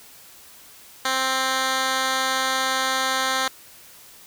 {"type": "tone with band-pass filter", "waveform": "10% pulse", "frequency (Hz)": 262.6, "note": "C4", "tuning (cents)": 6, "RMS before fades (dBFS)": -23, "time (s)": [1.05, 3.48], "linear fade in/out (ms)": 2, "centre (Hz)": 3400, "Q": 0.53, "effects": ["white hiss -47 dBFS RMS until 4.26 s"]}